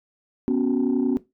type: chord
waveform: sine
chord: B suspended second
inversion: none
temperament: just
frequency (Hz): 246.9 / 277.8 / 370.4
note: B3 / C#4 / F#4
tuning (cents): 0 / +4 / +2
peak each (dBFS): -21 / -21 / -24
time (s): 0.48-1.17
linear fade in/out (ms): 0
effects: noise-tail reverb RT60 0.2 s tail -17 dB re dry + tanh soft clip ceiling -14 dBFS